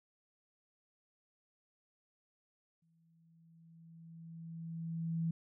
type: tone with exponential growth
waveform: sine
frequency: 164.81 Hz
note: E3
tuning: in tune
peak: -31 dBFS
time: 2.82-5.31 s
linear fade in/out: 5 ms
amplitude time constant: 540 ms
effects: none